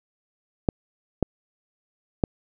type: clicks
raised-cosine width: 2 ms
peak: -6 dBFS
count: 3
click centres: 0.688 / 1.227 / 2.238 s
effects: none